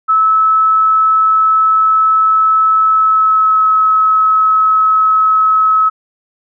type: tone with pitch glide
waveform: sine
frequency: 1301 to 1288.3 Hz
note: E6 to E6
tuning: -23 to -40 cents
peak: -7 dBFS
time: 0.08-5.9 s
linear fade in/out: 20 ms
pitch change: -17 cents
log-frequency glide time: 2.91-3.68 s
effects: none